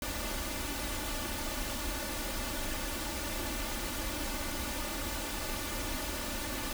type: noise with comb filter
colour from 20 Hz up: pink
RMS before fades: -36 dBFS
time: 0.02-6.73 s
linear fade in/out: 2 ms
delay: 3.4 ms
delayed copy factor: +0.85
effects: none